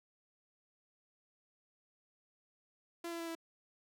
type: tone with pitch steps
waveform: sawtooth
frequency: 340 / 336.7 / 333.4 / 330.1 Hz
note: F4 / E4 / E4 / E4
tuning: -46 / +37 / +20 / +2 cents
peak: -36 dBFS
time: 3.04-3.352 s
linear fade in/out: 5 ms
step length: 78 ms
effects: none